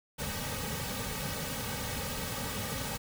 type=noise with comb filter; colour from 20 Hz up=pink; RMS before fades=-36 dBFS; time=0.18-2.98 s; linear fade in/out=20 ms; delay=2.9 ms; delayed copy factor=-0.9; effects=none